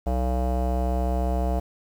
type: tone with low-pass filter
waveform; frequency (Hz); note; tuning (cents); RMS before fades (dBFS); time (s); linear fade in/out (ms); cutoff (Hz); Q
square; 62.9; B1; +32; -24; 0.06-1.6; 10; 690; 4.4
effects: 8-bit